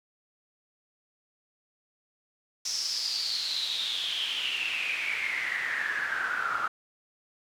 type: noise with band-pass filter sweep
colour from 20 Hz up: pink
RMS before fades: -31 dBFS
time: 2.65-6.68 s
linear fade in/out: 5 ms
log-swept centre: 5600 to 1300 Hz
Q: 9.4
effects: none